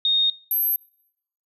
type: tone pair in turn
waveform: sine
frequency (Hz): 3700 / 12445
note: A#7 / G9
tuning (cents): -14 / -14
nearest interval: octave + major sixth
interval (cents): 2100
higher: second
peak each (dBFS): -17 / -19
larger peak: first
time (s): 0.05-0.3 / 0.51-0.76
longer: neither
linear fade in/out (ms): 2
effects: noise-tail reverb RT60 0.8 s tail -26 dB re dry